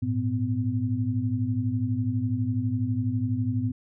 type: tone cluster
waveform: sine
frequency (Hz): 103.7 / 115.8 / 252.7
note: G#2 / A#2 / B3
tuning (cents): -2 / -11 / +40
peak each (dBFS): -28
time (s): 0.02-3.72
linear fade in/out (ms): 10
effects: none